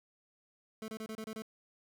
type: tone bursts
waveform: 25% pulse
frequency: 219.1 Hz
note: A3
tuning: 7 cents flat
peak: -36 dBFS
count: 7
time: 0.82-1.421 s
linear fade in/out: 2 ms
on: 61 ms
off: 29 ms
effects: none